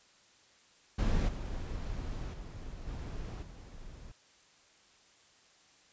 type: noise with level steps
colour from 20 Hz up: brown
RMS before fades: -29 / -38 / -44 / -40 / -48 dBFS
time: 0.98-4.12 s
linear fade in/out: 10 ms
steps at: 1.28 / 2.33 / 2.87 / 3.42 s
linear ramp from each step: 10 ms
effects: white hiss -63 dBFS RMS until 5.92 s + resampled to 16000 Hz